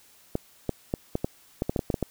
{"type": "clicks", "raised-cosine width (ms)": 2, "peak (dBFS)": -12, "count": 12, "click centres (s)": [0.354, 0.693, 0.939, 1.154, 1.245, 1.621, 1.695, 1.762, 1.792, 1.902, 1.942, 2.027], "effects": ["white hiss -57 dBFS RMS until 2.1 s"]}